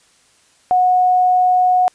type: tone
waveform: sine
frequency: 731 Hz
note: F#5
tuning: 21 cents flat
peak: -10 dBFS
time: 0.71-1.88 s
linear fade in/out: 0 ms
effects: white hiss -54 dBFS RMS until 1.94 s + resampled to 22050 Hz